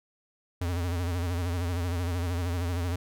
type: tone with vibrato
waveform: square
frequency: 87.31 Hz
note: F2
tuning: in tune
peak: -28 dBFS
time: 0.61-2.96 s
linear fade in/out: 5 ms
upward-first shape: sine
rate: 13 Hz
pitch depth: 78 cents each way
effects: none